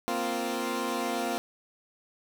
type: chord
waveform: 15% pulse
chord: Bb suspended second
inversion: none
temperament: equal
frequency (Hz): 233.1 / 261.6 / 349.2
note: Bb3 / C4 / F4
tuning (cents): 0 / 0 / 0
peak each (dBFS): -27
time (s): 0.08-1.38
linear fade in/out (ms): 0
effects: none